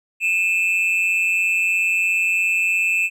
triangle tone pair together, 2454 / 2637 Hz, D#7 / E7, -25 / 0 cents, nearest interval minor second, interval 125 cents, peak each -21 / -16 dBFS, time 0.2-3.1 s, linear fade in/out 50 ms, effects none

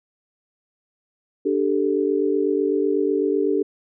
sine chord, D suspended fourth, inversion none, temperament equal, 293.7 / 392 / 440 Hz, D4 / G4 / A4, 0 / 0 / 0 cents, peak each -23 / -21 / -23 dBFS, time 1.45-3.63 s, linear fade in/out 10 ms, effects none

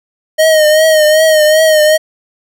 square tone with vibrato, 622.3 Hz, D#5, in tune, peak -6 dBFS, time 0.38-1.98 s, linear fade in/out 20 ms, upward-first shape triangle, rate 2.6 Hz, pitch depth 56 cents each way, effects none

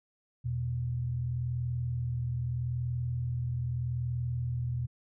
sine tone pair together, 81.9 / 122.71 Hz, E2 / B2, -11 / -11 cents, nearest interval perfect fifth, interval 700 cents, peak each -38 / -30 dBFS, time 0.44-4.87 s, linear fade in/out 20 ms, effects none

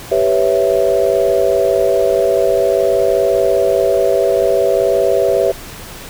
sine chord, C# half-diminished seventh, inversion second, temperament equal, 392 / 493.9 / 554.4 / 659.3 Hz, G4 / B4 / C#5 / E5, 0 / 0 / 0 / 0 cents, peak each -16 dBFS, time 0.11-5.52 s, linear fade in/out 10 ms, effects pink hiss -32 dBFS RMS until 6.09 s

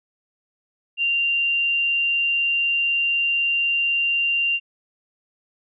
sine tone, 2778 Hz, F7, 10 cents flat, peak -18 dBFS, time 0.97-4.6 s, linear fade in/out 50 ms, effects none

